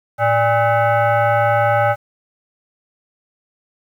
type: tone with frequency modulation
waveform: sine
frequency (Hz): 112.5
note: A2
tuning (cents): +39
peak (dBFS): -12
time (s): 0.18-1.96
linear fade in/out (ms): 50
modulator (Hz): 700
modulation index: 1.8
effects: 8-bit